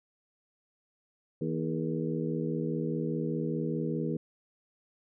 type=harmonic tone with a mistuned harmonic; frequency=79.9 Hz; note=D#2; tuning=47 cents sharp; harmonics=2 / 3 / 4 / 5 / 6; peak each=-33 / -35 / -36 / -37 / -38 dBFS; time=1.41-4.17 s; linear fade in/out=5 ms; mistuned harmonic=5; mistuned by=+64 cents; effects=none